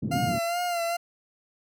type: band-pass noise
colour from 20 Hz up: white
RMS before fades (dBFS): -29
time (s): 0.02-0.39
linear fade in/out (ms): 10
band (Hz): 110 to 240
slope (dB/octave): 24
type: tone with vibrato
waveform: 40% pulse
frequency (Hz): 693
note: F5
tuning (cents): -14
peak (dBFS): -25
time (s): 0.11-0.97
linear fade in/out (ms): 10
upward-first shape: sine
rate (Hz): 2.4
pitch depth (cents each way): 49
effects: none